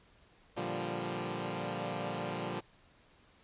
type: chord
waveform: 10% pulse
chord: G minor seventh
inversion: first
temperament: equal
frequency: 116.54 / 146.83 / 174.61 / 196 Hz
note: Bb2 / D3 / F3 / G3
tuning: 0 / 0 / 0 / 0 cents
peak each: -33 / -34 / -31 / -33 dBFS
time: 0.56-2.61 s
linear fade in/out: 20 ms
effects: pink hiss -64 dBFS RMS until 3.43 s + resampled to 8000 Hz